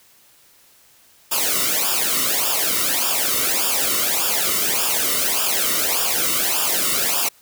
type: noise with flanger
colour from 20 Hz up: white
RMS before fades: -20 dBFS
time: 1.31-7.29 s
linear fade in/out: 10 ms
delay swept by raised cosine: 0.48 to 1.23 ms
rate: 1.7 Hz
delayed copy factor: -0.85
effects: white hiss -53 dBFS RMS until 7.41 s